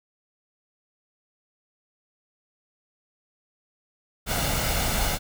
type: noise with comb filter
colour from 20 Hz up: pink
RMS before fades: -25 dBFS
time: 4.26-5.19 s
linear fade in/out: 50 ms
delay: 1.4 ms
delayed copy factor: +0.5
effects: none